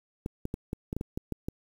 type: clicks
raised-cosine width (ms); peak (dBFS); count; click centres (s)
3; -19; 10; 0.261 / 0.454 / 0.541 / 0.731 / 0.929 / 0.966 / 1.011 / 1.175 / 1.323 / 1.485
effects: 8-bit